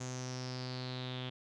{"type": "tone with low-pass filter sweep", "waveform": "sawtooth", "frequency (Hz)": 127.2, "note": "C3", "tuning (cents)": -48, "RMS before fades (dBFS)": -41, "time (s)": [0, 1.3], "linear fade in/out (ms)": 10, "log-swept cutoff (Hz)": [6800, 3300], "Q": 6.8, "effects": []}